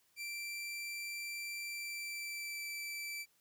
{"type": "tone with pitch glide", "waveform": "sawtooth", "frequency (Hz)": [2349, 2327], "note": ["D7", "D7"], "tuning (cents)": [0, -17], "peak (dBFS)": -37, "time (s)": [0.16, 3.26], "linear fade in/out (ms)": 50, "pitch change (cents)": -17, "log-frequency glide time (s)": [1.65, 2.65], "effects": ["white hiss -73 dBFS RMS until 3.4 s"]}